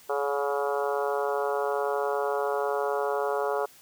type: harmonic tone with a mistuned harmonic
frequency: 141.1 Hz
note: C#3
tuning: 31 cents sharp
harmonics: 3 / 4 / 5 / 6 / 7 / 8 / 9 / 10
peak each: -29 / -31 / -33 / -35 / -36 / -37 / -38 / -39 dBFS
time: 0.09-3.66 s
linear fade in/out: 10 ms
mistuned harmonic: 5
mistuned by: +25 cents
effects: white hiss -54 dBFS RMS until 3.81 s